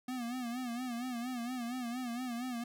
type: tone with vibrato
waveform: square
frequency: 244.6 Hz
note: B3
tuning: 16 cents flat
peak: -37 dBFS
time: 0.08-2.64 s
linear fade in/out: 5 ms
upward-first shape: sine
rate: 4.3 Hz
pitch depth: 91 cents each way
effects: none